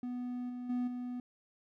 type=tone with level steps; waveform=triangle; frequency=246.9 Hz; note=B3; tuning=in tune; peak=-34 / -37 / -29 / -35 dBFS; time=0.03-1.2 s; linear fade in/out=2 ms; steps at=0.49 / 0.69 / 0.87 s; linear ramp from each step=10 ms; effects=none